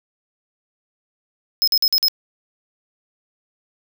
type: tone bursts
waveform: square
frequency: 5130 Hz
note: E8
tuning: 48 cents flat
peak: -14 dBFS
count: 5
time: 1.62-2.083 s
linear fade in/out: 0 ms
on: 55 ms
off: 47 ms
effects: none